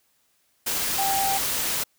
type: tone in noise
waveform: sine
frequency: 784 Hz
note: G5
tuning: in tune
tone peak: -23 dBFS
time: 0.98-1.38 s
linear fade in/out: 10 ms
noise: white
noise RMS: -26 dBFS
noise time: 0.66-1.84 s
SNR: 0 dB
effects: white hiss -67 dBFS RMS until 1.98 s